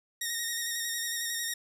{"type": "tone with vibrato", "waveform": "10% pulse", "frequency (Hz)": 1864.7, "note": "A#6", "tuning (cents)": 0, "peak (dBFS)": -22, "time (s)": [0.21, 1.54], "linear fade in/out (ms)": 5, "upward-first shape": "square", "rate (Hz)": 11, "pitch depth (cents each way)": 25, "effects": []}